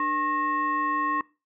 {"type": "tone with frequency modulation", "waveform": "sine", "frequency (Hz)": 1080, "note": "C#6", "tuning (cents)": -45, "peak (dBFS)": -23, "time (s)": [0, 1.21], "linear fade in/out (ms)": 2, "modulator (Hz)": 781, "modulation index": 0.76, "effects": ["noise-tail reverb RT60 0.3 s tail -21 dB re dry"]}